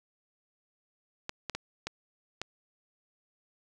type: clicks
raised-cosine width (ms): 0.2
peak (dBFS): -17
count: 5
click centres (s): 1.294 / 1.497 / 1.55 / 1.87 / 2.416
effects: none